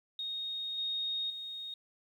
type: tone with level steps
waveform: sine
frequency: 3723 Hz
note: A#7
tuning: 3 cents flat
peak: -35 / -32 / -39 dBFS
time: 0.19-1.74 s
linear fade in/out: 2 ms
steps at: 0.78 / 1.3 s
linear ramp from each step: 2 ms
effects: 11-bit